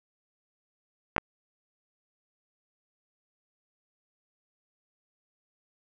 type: clicks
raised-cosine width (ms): 0.5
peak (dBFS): -7 / -7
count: 2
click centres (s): 1.164 / 1.181
effects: none